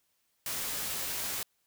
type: noise with comb filter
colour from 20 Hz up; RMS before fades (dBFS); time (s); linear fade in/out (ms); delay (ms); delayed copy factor
white; -35; 0.46-1.43; 2; 16; -0.55
effects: white hiss -75 dBFS RMS until 1.66 s